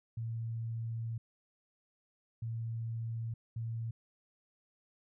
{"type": "tone bursts at uneven times", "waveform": "sine", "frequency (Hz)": 114.3, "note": "A#2", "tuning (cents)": -34, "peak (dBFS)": -35, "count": 3, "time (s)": [[0.17, 1.18], [2.42, 3.34], [3.56, 3.91]], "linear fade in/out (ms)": 5, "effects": []}